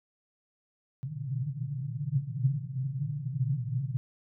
pink band-pass noise, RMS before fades -32 dBFS, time 1.03-3.97 s, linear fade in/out 0 ms, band 120 to 150 Hz, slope 96 dB/octave, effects none

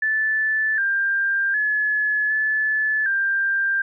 sine tone with pitch steps, 1749 / 1592 / 1708 / 1732 / 1587 Hz, A6 / G6 / G#6 / A6 / G6, -11 / +26 / +48 / -28 / +21 cents, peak -18 dBFS, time 0.02-3.82 s, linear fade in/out 5 ms, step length 760 ms, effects none

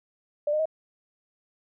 sine tone with pitch steps, 590 / 611.5 / 633.8 Hz, D5 / D#5 / D#5, +8 / -30 / +32 cents, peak -22 dBFS, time 0.47-0.656 s, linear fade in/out 5 ms, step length 62 ms, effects none

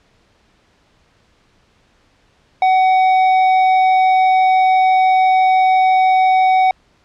sine tone with tanh clipping, 751 Hz, F#5, 26 cents sharp, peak -11 dBFS, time 2.62-6.71 s, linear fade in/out 2 ms, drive 9 dB, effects pink hiss -56 dBFS RMS until 7.04 s + low-pass 5000 Hz 12 dB/octave

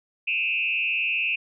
sine tone with frequency modulation, 2588 Hz, E7, 32 cents flat, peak -22 dBFS, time 0.27-1.36 s, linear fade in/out 10 ms, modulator 160 Hz, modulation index 1.1, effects none

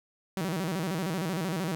sawtooth tone with vibrato, 174.61 Hz, F3, in tune, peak -25 dBFS, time 0.37-1.75 s, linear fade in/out 0 ms, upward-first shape square, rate 13 Hz, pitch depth 160 cents each way, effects none

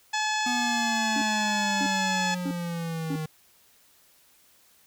harmonic tone, 857 Hz, A5, 46 cents flat, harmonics 1 / 2 / 3 / 4 / 5 / 6 / 7 / 8 / 9, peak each -28 / -30 / -34 / -35 / -38 / -38 / -41 / -38 / -43 dBFS, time 0.13-2.35 s, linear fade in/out 10 ms
square exponential sweep, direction down, 246.9 to 155.56 Hz, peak -30 dBFS, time 0.46-3.26 s, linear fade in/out 5 ms
triangle tone bursts, 278.2 Hz, C#4, 6 cents sharp, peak -26 dBFS, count 4, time 1.16-3.158 s, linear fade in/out 2 ms, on 57 ms, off 590 ms
effects white hiss -60 dBFS RMS until 4.86 s

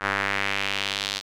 square tone with band-pass filter sweep, 49.58 Hz, G1, 20 cents sharp, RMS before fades -27 dBFS, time 0-1.22 s, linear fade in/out 50 ms, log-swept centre 1500 to 4300 Hz, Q 2, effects none

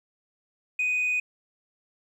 sine tone with frequency modulation, 2489 Hz, D#7, in tune, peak -21 dBFS, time 0.79-1.2 s, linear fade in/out 5 ms, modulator 56.9 Hz, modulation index 0.29, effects tanh soft clip ceiling -21 dBFS + 10-bit

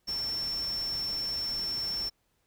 sine tone in noise, 5410 Hz, E8, 44 cents sharp, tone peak -30 dBFS, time 0.07-2.1 s, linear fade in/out 20 ms, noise pink, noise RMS -45 dBFS, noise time 0.07-2.1 s, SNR +12 dB, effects pink hiss -74 dBFS RMS until 2.46 s

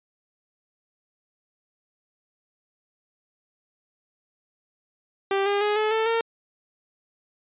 sawtooth tone with pitch steps, 392.3 / 404.5 / 417.1 / 430 / 443.4 / 457.2 Hz, G4 / G#4 / G#4 / A4 / A4 / A#4, +1 / -46 / +7 / -40 / +13 / -34 cents, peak -17 dBFS, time 5.31-6.21 s, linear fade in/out 2 ms, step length 150 ms, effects resampled to 8000 Hz

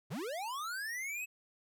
square linear sweep, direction up, 103.3 to 2609 Hz, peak -38 dBFS, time 0.1-1.26 s, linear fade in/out 20 ms, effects none

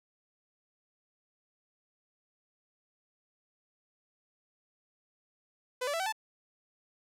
sawtooth tone with pitch steps, 503 / 577.8 / 663.7 / 762.4 / 875.8 Hz, B4 / D5 / E5 / G5 / A5, +32 / -28 / +12 / -48 / -8 cents, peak -27 dBFS, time 5.81-6.125 s, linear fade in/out 10 ms, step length 63 ms, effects low-pass 12000 Hz 12 dB/octave

